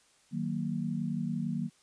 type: chord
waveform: sine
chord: D# minor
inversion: none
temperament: just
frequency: 155.56 / 186.68 / 233.3 Hz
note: D#3 / F#3 / A#3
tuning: 0 / +16 / +2 cents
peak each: -35 / -35 / -34 dBFS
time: 0.31-1.7 s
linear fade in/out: 50 ms
effects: white hiss -65 dBFS RMS until 1.82 s + resampled to 22050 Hz